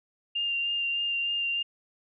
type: tone with vibrato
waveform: sine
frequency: 2794 Hz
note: F7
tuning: in tune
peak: -26 dBFS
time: 0.35-1.63 s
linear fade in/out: 10 ms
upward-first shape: sine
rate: 3.3 Hz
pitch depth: 14 cents each way
effects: none